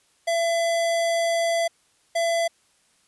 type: tone bursts at uneven times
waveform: square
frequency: 672 Hz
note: E5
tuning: 33 cents sharp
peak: -21 dBFS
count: 2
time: 0.27-1.68 / 2.15-2.48 s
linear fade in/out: 10 ms
effects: white hiss -63 dBFS RMS until 3.07 s + resampled to 24000 Hz